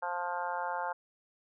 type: harmonic tone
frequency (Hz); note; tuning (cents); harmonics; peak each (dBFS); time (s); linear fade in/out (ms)
176.2; F3; +16; 3 / 4 / 5 / 6 / 7 / 8 / 9; -41 / -40 / -35 / -41 / -48 / -41 / -46; 0.02-0.93; 10
effects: none